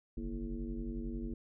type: tone with frequency modulation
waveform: sine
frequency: 138.59 Hz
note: C#3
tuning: in tune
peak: -36 dBFS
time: 0.17-1.34 s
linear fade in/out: 5 ms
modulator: 96.1 Hz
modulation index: 2.1
effects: none